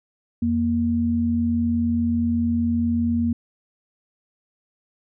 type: tone pair together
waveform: sine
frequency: 86.54 / 234.8 Hz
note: F2 / A#3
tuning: -15 / +13 cents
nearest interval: octave + perfect fourth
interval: 1728 cents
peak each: -26 / -19 dBFS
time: 0.42-3.33 s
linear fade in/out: 5 ms
effects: none